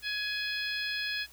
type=harmonic tone; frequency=839 Hz; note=G#5; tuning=17 cents sharp; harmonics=2 / 3 / 4 / 5 / 6; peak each=-35 / -37 / -38 / -39 / -40 dBFS; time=0.02-1.27 s; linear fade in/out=50 ms; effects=added 60 Hz sine -60 dBFS peak until 1.32 s + white hiss -56 dBFS RMS until 1.32 s